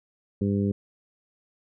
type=harmonic tone; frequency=100 Hz; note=G2; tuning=35 cents sharp; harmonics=1 / 2 / 3 / 4 / 5; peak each=-27 / -24 / -32 / -31 / -38 dBFS; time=0.41-0.72 s; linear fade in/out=5 ms; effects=none